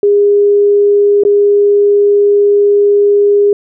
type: tone with dropouts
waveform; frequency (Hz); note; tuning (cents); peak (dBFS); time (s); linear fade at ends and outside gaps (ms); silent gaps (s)
sine; 407.9; G#4; -31; -5; 0.03-3.53; 2; 1.236-1.25
effects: none